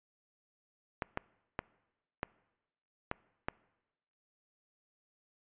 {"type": "clicks", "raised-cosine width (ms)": 0.5, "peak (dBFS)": -18, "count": 6, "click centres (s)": [1.022, 1.174, 1.591, 2.231, 3.114, 3.485], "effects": ["noise-tail reverb RT60 1.0 s tail -23 dB re dry", "resampled to 8000 Hz"]}